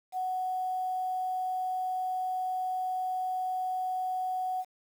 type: tone with quantisation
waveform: sine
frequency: 742 Hz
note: F#5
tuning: 5 cents sharp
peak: -29 dBFS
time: 0.12-4.65 s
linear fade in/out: 50 ms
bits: 9
effects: none